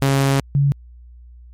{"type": "tone pair in turn", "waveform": ["sawtooth", "sine"], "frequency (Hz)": [137, 140.77], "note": ["C#3", "C#3"], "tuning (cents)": [-20, 27], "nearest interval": "unison", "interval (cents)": 47, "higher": "second", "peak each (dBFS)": [-10, -12], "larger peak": "first", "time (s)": [[0.02, 0.4], [0.55, 0.72]], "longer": "first", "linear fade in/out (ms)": 0, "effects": ["added 60 Hz sine -39 dBFS peak until 1.53 s", "MP3 64 kbps"]}